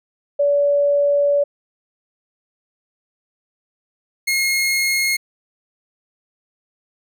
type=tone pair in turn; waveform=sine / sawtooth; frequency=573 / 2153 Hz; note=D5 / C7; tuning=-43 / +49 cents; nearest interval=octave + major seventh; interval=2292 cents; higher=second; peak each=-13 dBFS; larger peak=neither; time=0.39-1.44 / 4.27-5.17 s; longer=first; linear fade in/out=10 ms; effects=none